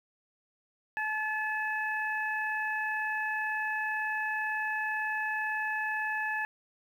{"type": "harmonic tone", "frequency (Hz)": 862, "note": "A5", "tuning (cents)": -36, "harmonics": [1, 2, 3], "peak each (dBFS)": [-35, -31, -40], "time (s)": [0.97, 6.45], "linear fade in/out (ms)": 0, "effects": ["10-bit"]}